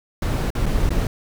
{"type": "noise with dropouts", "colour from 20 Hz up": "brown", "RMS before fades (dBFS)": -20, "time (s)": [0.22, 1.07], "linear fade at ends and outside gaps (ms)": 2, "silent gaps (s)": [[0.504, 0.551], [0.658, 0.663], [0.892, 0.905]], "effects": []}